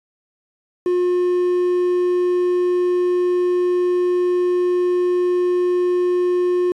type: tone with quantisation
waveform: triangle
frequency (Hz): 357.8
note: F4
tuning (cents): +42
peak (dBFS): -13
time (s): 0.86-6.72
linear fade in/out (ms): 2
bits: 7
effects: resampled to 24000 Hz